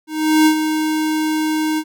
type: tone with ADSR envelope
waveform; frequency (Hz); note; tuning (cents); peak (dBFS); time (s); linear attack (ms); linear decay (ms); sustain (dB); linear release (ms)
square; 311.1; D#4; 0; -9; 0.07-1.84; 390; 86; -8; 60
effects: none